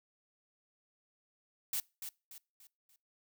blue noise with echo, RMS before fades -35 dBFS, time 1.73-1.8 s, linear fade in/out 2 ms, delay 290 ms, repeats 4, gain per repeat -8 dB, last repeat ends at 2.96 s, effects noise-tail reverb RT60 0.3 s tail -24 dB re dry

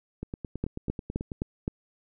two click trains, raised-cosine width 3 ms, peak -21 / -15 dBFS, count 11 / 5, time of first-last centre 0.23-1.318 / 0.64-1.679 s, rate 9.19 / 3.85 Hz, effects none

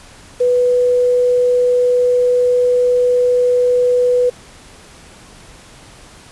sine tone with quantisation, 493.9 Hz, B4, in tune, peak -10 dBFS, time 0.4-4.3 s, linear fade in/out 10 ms, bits 6, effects pink hiss -41 dBFS RMS until 6.31 s + resampled to 24000 Hz

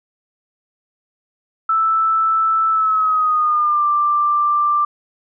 sine tone with pitch glide, 1318.5 to 1181.5 Hz, E6 to D6, 0 to +10 cents, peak -13 dBFS, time 1.69-4.85 s, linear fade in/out 5 ms, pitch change -190 cents, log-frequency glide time 2.7-3.86 s, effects none

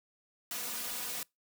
white noise with comb filter, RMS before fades -38 dBFS, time 0.51-1.23 s, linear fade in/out 2 ms, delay 4.1 ms, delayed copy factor +0.85, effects noise-tail reverb RT60 0.2 s tail -25 dB re dry + high-pass 80 Hz 12 dB/octave

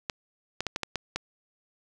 clicks, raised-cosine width 0.2 ms, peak -12 dBFS, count 7, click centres 0.098 / 0.606 / 0.667 / 0.761 / 0.833 / 0.957 / 1.16 s, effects none

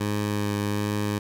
15% pulse tone with vibrato, 103.4 Hz, G#2, 7 cents flat, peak -18 dBFS, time 0-1.19 s, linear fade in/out 10 ms, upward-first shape sine, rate 1.3 Hz, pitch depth 13 cents each way, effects none

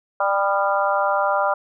harmonic tone with a mistuned harmonic, 197.9 Hz, G3, 17 cents sharp, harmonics 3 / 4 / 5 / 6 / 7, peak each -22 / -23 / -24 / -25 / -25 dBFS, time 0.2-1.54 s, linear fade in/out 5 ms, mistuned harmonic 6, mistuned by +31 cents, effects none

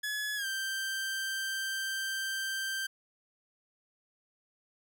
sawtooth tone with pitch glide, 1700 to 1567.9 Hz, G#6 to G6, +40 to 0 cents, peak -29 dBFS, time 0.03-2.87 s, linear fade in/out 10 ms, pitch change -140 cents, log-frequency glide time 0.36-0.46 s, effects none

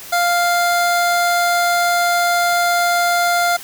25% pulse tone, 698.5 Hz, F5, in tune, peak -10 dBFS, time 0.12-3.57 s, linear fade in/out 10 ms, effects white hiss -35 dBFS RMS until 3.63 s

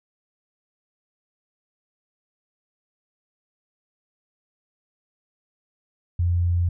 sine tone, 87.1 Hz, F2, 4 cents flat, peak -18 dBFS, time 6.19-6.69 s, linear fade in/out 5 ms, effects none

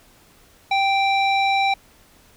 square tone with low-pass filter, 784 Hz, G5, in tune, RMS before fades -19 dBFS, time 0.71-1.74 s, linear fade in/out 5 ms, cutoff 3300 Hz, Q 4.1, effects pink hiss -53 dBFS RMS until 2.36 s

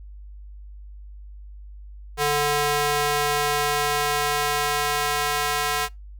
square tone with high-pass filter sweep, 146.83 Hz, D3, in tune, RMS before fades -23 dBFS, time 2.17-5.89 s, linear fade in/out 50 ms, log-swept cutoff 490 to 870 Hz, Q 0.79, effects noise-tail reverb RT60 0.2 s tail -25 dB re dry + added 50 Hz sine -38 dBFS peak until 6.19 s

